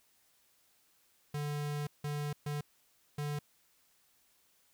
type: tone bursts at uneven times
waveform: square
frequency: 146.83 Hz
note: D3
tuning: in tune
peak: -35 dBFS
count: 4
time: 1.34-1.87 / 2.04-2.33 / 2.46-2.61 / 3.18-3.39 s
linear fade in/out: 5 ms
effects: white hiss -70 dBFS RMS until 4.73 s